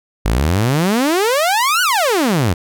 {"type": "exponential two-way sweep", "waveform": "sawtooth", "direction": "up then down", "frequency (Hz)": [49, 1520, 80.1], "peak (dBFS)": -9, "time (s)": [0.25, 2.54], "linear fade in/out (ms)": 10, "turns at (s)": 1.82, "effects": []}